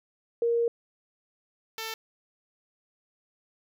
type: tone pair in turn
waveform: sine / 5% pulse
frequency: 468.1 / 445.7 Hz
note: A#4 / A4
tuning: +7 / +22 cents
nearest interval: minor second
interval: 85 cents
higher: first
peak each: -22 dBFS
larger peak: neither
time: 0.42-0.68 / 1.78-1.94 s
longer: first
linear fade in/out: 2 ms
effects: none